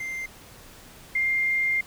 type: tone pair in turn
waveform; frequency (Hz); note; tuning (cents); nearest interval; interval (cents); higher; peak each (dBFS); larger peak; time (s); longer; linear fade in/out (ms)
triangle / sine; 2093 / 2108; C7 / C7; 0 / +12; unison; 12; second; -28 / -21; second; 0-0.26 / 1.15-1.81; second; 5
effects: pink hiss -48 dBFS RMS until 1.86 s